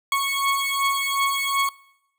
20% pulse beating tone pair, 1103 / 1105.7 Hz, C#6 / C#6, -9 / -5 cents, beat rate 2.7 Hz, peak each -19 dBFS, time 0.12-1.69 s, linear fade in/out 2 ms, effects noise-tail reverb RT60 0.8 s tail -21 dB re dry

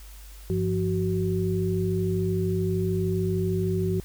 sine tone cluster, 99.7 / 172.9 / 375.1 Hz, G2 / F3 / F#4, +30 / -17 / +24 cents, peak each -27 dBFS, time 0.5-4 s, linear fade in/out 0 ms, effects added 50 Hz sine -42 dBFS peak until 4.04 s + white hiss -51 dBFS RMS until 4.04 s

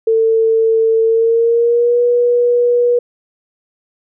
sine tone with pitch glide, 448.4 to 483.4 Hz, A4 to B4, +33 to -37 cents, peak -9 dBFS, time 0.07-2.99 s, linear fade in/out 5 ms, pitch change +130 cents, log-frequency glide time 1.03-2.01 s, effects none

